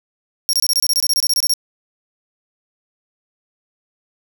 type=tone bursts; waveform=sawtooth; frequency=5570 Hz; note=F8; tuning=5 cents flat; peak=-11 dBFS; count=16; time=0.49-1.537 s; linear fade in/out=0 ms; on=42 ms; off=25 ms; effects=none